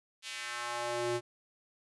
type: tone with high-pass filter sweep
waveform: square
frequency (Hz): 119.8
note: A#2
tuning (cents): +48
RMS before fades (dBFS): -36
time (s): 0.22-1.21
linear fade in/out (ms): 50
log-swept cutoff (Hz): 3200 to 260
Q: 1.5
effects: resampled to 24000 Hz